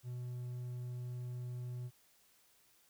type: tone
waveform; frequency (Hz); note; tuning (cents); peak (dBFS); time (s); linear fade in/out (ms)
triangle; 123.47; B2; 0; -38; 0.03-1.91; 50
effects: white hiss -69 dBFS RMS until 2.89 s